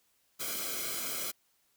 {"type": "noise with comb filter", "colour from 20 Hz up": "white", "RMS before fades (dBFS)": -36, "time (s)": [0.39, 1.32], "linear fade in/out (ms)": 20, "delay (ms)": 1.1, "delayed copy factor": -0.85, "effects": ["white hiss -72 dBFS RMS until 1.76 s"]}